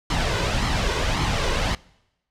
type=noise with flanger; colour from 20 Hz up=pink; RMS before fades=-22 dBFS; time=0.1-1.75 s; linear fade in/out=2 ms; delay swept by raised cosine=0.94 to 2.04 ms; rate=1.8 Hz; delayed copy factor=+0.55; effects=noise-tail reverb RT60 0.9 s tail -24 dB re dry + low-pass 5000 Hz 12 dB/octave